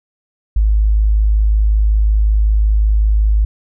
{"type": "tone", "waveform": "sine", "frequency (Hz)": 52.7, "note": "G#1", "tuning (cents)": 26, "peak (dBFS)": -9, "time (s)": [0.56, 3.45], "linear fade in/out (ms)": 5, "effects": []}